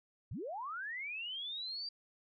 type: linear sweep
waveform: sine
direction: up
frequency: 69.5 to 4727 Hz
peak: -39 dBFS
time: 0.31-1.89 s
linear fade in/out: 5 ms
effects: none